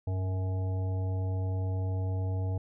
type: harmonic tone with a mistuned harmonic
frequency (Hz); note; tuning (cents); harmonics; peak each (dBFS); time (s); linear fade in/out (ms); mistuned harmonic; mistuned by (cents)
93; F#2; +9; 1 / 3 / 5 / 7 / 9; -28 / -44 / -44 / -46 / -49; 0.07-2.58; 5; 1; +56
effects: none